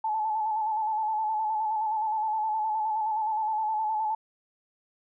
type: tone with vibrato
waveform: sine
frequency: 867 Hz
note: A5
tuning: 26 cents flat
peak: -25 dBFS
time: 0.04-4.15 s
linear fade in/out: 5 ms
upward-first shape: square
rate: 9.6 Hz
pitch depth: 34 cents each way
effects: none